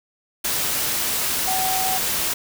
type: tone in noise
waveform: sine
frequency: 755 Hz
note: F#5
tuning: 35 cents sharp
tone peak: -23 dBFS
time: 1.47-1.98 s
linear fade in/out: 10 ms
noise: white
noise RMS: -23 dBFS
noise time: 0.44-2.34 s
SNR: -3 dB
effects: none